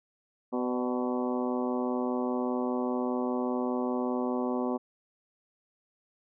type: harmonic tone with a mistuned harmonic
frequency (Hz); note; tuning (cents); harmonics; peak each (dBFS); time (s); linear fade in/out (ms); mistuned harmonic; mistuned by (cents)
125; B2; +21; 2 / 3 / 4 / 5 / 6 / 7 / 8 / 9; -30 / -34 / -36 / -38 / -40 / -41 / -42 / -43; 0.52-4.78; 20; 5; -51
effects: none